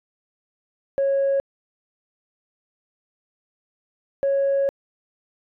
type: tone pair in turn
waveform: sine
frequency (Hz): 550 / 552.3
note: C#5 / C#5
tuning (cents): -14 / -6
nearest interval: unison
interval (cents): 8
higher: second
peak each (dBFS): -16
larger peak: neither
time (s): 0.98-1.4 / 4.23-4.69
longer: second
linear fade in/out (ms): 0
effects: tanh soft clip ceiling -15 dBFS